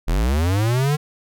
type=linear sweep; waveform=square; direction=up; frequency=36.71 to 152.9 Hz; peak=-17 dBFS; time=0.07-0.97 s; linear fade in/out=20 ms; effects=none